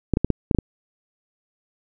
clicks, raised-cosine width 3 ms, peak -5 dBFS, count 7, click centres 0.137 / 0.171 / 0.246 / 0.303 / 0.512 / 0.548 / 0.587 s, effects none

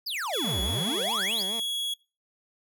square exponential two-way sweep, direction down then up, 5290 to 57 to 5290 Hz, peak -30 dBFS, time 0.06-1.43 s, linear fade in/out 10 ms, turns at 0.63 s
45% pulse tone with pitch glide, 3383 to 3342 Hz, G#7 to G#7, +31 to +10 cents, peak -28 dBFS, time 0.33-1.94 s, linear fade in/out 5 ms, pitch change -21 cents, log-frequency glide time 0.43-1.23 s
15% pulse tone with vibrato, 207.7 Hz, G#3, in tune, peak -30 dBFS, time 0.44-1.6 s, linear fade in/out 5 ms, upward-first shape sine, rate 4.7 Hz, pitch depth 190 cents each way
effects noise-tail reverb RT60 0.3 s tail -22 dB re dry

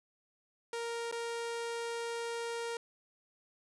sawtooth tone with dropouts, 466.2 Hz, A#4, in tune, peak -32 dBFS, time 0.73-2.77 s, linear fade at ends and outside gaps 2 ms, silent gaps 1.114-1.124 s, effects resampled to 24000 Hz + 12-bit

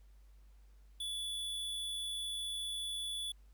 square tone, 3441 Hz, A7, 39 cents flat, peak -38 dBFS, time 1-3.32 s, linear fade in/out 5 ms, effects added 50 Hz sine -57 dBFS peak until 3.53 s + pink hiss -75 dBFS RMS until 3.53 s

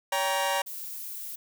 sawtooth chord, G diminished, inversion second, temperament just, 564.5 / 784 / 940.8 Hz, Db5 / G5 / Bb5, +31 / 0 / +16 cents, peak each -26 / -27 / -25 dBFS, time 0.12-0.62 s, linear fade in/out 5 ms
violet noise, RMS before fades -38 dBFS, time 0.66-1.36 s, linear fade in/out 10 ms
effects none

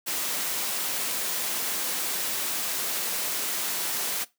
white noise, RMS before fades -29 dBFS, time 0.06-4.25 s, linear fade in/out 20 ms, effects noise-tail reverb RT60 0.2 s tail -19 dB re dry + high-pass 200 Hz 12 dB/octave

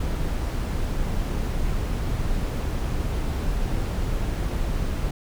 brown noise, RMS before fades -25 dBFS, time 0-5.11 s, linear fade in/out 5 ms, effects none

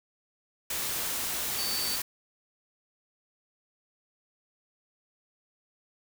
sine tone in noise, 4549 Hz, C#8, 44 cents sharp, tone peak -32 dBFS, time 1.58-1.96 s, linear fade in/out 5 ms, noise white, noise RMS -32 dBFS, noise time 0.7-2.02 s, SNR -3 dB, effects none

